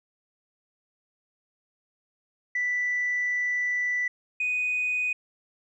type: tone pair in turn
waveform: sine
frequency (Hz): 1975.5 / 2489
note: B6 / D#7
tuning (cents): 0 / 0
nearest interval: major third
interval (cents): 400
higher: second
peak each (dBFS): -23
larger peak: neither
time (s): 2.55-4.08 / 4.4-5.13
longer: first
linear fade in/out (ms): 5
effects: tanh soft clip ceiling -20 dBFS